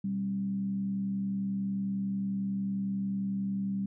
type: tone with frequency modulation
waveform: sine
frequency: 196 Hz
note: G3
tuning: in tune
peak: -29 dBFS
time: 0.04-3.86 s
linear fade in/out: 5 ms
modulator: 71.1 Hz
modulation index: 0.36
effects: none